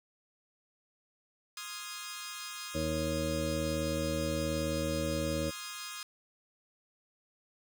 10% pulse chord, F minor seventh, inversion second, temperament equal, 1046.5 / 1244.5 / 1396.9 / 1661.2 Hz, C6 / Eb6 / F6 / Ab6, 0 / 0 / 0 / 0 cents, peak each -40 / -35 / -41 / -37 dBFS, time 1.57-6.03 s, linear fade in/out 2 ms
harmonic tone, 78.8 Hz, D#2, 23 cents sharp, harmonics 1 / 2 / 3 / 4 / 6 / 7, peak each -38 / -38 / -40 / -37 / -41 / -35 dBFS, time 2.74-5.51 s, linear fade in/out 20 ms
effects none

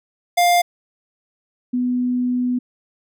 square / sine tone pair in turn, 702 / 248.2 Hz, F5 / B3, +9 / +9 cents, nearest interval octave + tritone, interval 1800 cents, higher first, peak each -13 / -17 dBFS, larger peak first, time 0.37-0.62 / 1.73-2.59 s, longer second, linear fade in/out 10 ms, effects none

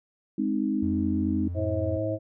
sine chord, Ab major, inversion none, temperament equal, 207.7 / 261.6 / 311.1 Hz, Ab3 / C4 / Eb4, 0 / 0 / 0 cents, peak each -28 dBFS, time 0.38-1.48 s, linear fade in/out 5 ms
triangle tone, 87.2 Hz, F2, 2 cents flat, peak -28 dBFS, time 0.82-1.98 s, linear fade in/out 10 ms
harmonic tone, 106.8 Hz, G#2, 49 cents sharp, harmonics 1 / 3 / 5 / 6, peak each -31 / -31 / -31 / -31 dBFS, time 1.54-2.19 s, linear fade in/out 50 ms
effects none

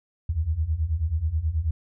sine beating tone pair, 74 / 83.3 Hz, D2 / E2, +14 / +19 cents, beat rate 9.3 Hz, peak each -27 / -24 dBFS, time 0.29-1.71 s, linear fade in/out 5 ms, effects none

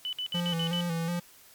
sine tone bursts, 2995 Hz, F#7, 20 cents sharp, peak -30 dBFS, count 6, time 0.05-0.808 s, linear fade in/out 0 ms, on 78 ms, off 58 ms
square tone with vibrato, 170 Hz, F3, 46 cents flat, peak -29 dBFS, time 0.34-1.2 s, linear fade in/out 10 ms, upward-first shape square, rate 2.7 Hz, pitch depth 42 cents each way
effects white hiss -55 dBFS RMS until 1.54 s + MP3 96 kbps

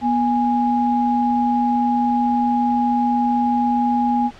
sine tone pair together, 243.3 / 827.6 Hz, B3 / G#5, -26 / -6 cents, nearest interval octave + major sixth, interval 2120 cents, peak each -18 dBFS, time 0.01-4.31 s, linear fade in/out 50 ms, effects pink hiss -43 dBFS RMS until 4.39 s + low-pass 4000 Hz 12 dB/octave

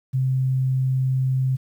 sine tone, 130.81 Hz, C3, in tune, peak -18 dBFS, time 0.13-1.57 s, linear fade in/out 20 ms, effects 9-bit

